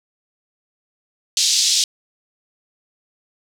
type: band-pass noise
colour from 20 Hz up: white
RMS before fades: -17 dBFS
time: 1.37-1.84 s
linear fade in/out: 2 ms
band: 3600 to 6400 Hz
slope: 24 dB/octave
effects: none